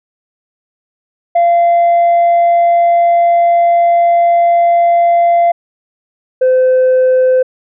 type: tone pair in turn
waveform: sine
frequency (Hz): 688 / 513.5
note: F5 / C5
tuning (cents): -26 / -33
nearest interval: perfect fourth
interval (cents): 507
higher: first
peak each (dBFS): -4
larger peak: neither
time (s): 1.35-5.52 / 6.41-7.43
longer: first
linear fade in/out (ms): 10
effects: tanh soft clip ceiling -5 dBFS